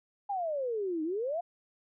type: exponential two-way sweep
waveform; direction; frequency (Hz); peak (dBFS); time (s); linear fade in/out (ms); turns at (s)
sine; down then up; 830 to 304.3 to 720; -30; 0.29-1.41; 10; 1.03
effects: none

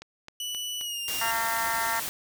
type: click train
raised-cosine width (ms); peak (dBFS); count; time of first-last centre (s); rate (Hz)
0.2; -24; 4; 0.02-0.812; 3.79
type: tone with pitch glide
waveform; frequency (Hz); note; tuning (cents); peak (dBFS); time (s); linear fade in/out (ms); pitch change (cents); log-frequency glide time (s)
sawtooth; 2960 to 2802; F#7 to F7; 0 to +5; -28; 0.4-1.31; 2; -95; 0.79-1.01
type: noise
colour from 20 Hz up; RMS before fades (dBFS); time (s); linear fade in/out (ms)
white; -33; 1.08-2.09; 0
type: harmonic tone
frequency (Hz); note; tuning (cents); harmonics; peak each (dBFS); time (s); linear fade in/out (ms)
228; A#3; -38; 3 / 4 / 5 / 6 / 7 / 8 / 9; -37 / -30 / -37 / -34 / -37 / -33 / -38; 1.21-2; 5
effects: none

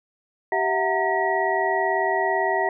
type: tone cluster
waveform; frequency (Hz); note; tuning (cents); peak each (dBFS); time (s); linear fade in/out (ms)
sine; 387.3 / 655 / 733 / 916 / 1919; G4 / E5 / F#5 / A#5 / A#6; -21 / -11 / -16 / -31 / +50; -26; 0.52-2.69; 2
effects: none

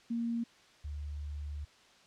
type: tone pair in turn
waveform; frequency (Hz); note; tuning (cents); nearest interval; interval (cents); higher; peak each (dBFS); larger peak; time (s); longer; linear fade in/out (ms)
sine; 233.1 / 73.42; A#3 / D2; 0 / 0; octave + minor sixth; 2000; first; -31 / -37; first; 0.1-0.44 / 0.84-1.65; second; 10
effects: white hiss -61 dBFS RMS until 2.06 s + low-pass 5000 Hz 12 dB/octave

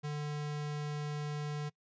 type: tone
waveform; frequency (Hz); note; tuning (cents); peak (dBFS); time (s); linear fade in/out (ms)
square; 148.3; D3; +17; -36; 0.03-1.7; 20
effects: noise-tail reverb RT60 0.1 s tail -23 dB re dry + resampled to 16000 Hz

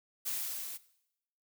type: noise with level ramp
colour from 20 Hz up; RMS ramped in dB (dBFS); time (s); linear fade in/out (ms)
blue; -34 to -43; 0.25-0.78; 20
effects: noise-tail reverb RT60 0.8 s tail -18 dB re dry

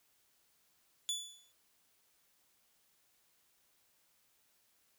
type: tone with exponential decay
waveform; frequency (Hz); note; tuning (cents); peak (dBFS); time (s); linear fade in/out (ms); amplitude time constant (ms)
25% pulse; 3454; A7; -33; -28; 1.09-1.52; 0; 92
effects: white hiss -73 dBFS RMS until 4.98 s

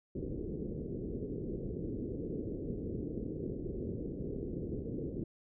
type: low-pass noise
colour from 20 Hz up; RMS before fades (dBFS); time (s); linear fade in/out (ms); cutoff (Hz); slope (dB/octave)
white; -39; 0.15-5.24; 5; 450; 48
effects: none

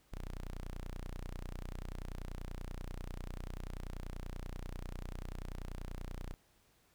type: tone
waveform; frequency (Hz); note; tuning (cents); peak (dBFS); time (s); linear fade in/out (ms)
sawtooth; 30.29; B0; -33; -37; 0.12-6.34; 0
effects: pink hiss -70 dBFS RMS until 6.94 s

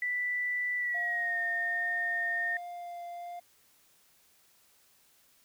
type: tone with pitch glide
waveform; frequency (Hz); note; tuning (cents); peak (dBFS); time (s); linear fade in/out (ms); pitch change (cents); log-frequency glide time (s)
sine; 1975.5 to 1832.6; B6 to A#6; 0 to -30; -29; 0.02-2.57; 2; -130; 0.77-1.39
type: tone with vibrato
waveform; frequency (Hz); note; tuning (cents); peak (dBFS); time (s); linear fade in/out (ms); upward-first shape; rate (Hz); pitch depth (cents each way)
triangle; 698.5; F5; 0; -37; 0.94-3.4; 10; triangle; 1.3; 11
effects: white hiss -65 dBFS RMS until 5.44 s

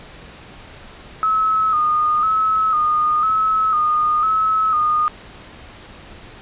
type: tone with vibrato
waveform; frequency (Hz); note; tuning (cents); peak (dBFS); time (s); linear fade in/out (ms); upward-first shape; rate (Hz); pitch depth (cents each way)
sine; 1259; D#6; +20; -14; 1.23-5.08; 0; square; 1; 45
effects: pink hiss -40 dBFS RMS until 6.41 s + resampled to 8000 Hz

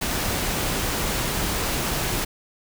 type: noise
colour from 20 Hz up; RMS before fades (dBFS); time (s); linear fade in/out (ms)
pink; -25; 0.01-2.25; 10
effects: none

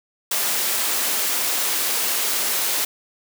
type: high-pass noise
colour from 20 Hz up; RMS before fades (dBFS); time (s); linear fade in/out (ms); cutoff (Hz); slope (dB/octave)
white; -22; 0.31-2.85; 5; 300; 12
effects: none

